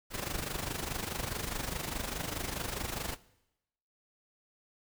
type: noise with amplitude modulation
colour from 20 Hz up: pink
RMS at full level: -34 dBFS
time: 0.1-3.17 s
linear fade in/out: 50 ms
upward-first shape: sine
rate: 24.8 Hz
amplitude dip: 70%
effects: noise-tail reverb RT60 0.9 s tail -20 dB re dry